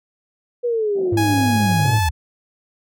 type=linear sweep; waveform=sine; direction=down; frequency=491.2 to 68 Hz; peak=-17 dBFS; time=0.63-2.11 s; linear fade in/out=20 ms
type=band-pass noise; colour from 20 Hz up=pink; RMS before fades=-34 dBFS; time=0.94-2 s; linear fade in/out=50 ms; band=160 to 740 Hz; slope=96 dB/octave
type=tone with tremolo; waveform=triangle; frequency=103.83 Hz; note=G#2; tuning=in tune; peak=-16 dBFS; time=1.12-1.99 s; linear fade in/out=5 ms; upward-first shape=sine; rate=12 Hz; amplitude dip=25%
type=tone with pitch glide; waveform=sawtooth; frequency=830.6 to 867.9 Hz; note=G#5 to A5; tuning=0 to -24 cents; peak=-16 dBFS; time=1.17-2.09 s; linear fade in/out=5 ms; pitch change=+76 cents; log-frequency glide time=1.81-1.97 s
effects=none